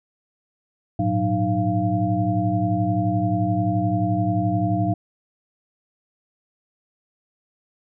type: tone cluster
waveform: sine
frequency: 104 / 115.5 / 182.8 / 305.9 / 690 Hz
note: G#2 / A#2 / F#3 / D#4 / F5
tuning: +3 / -16 / -21 / -29 / -21 cents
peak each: -25 dBFS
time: 0.99-4.94 s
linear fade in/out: 5 ms
effects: none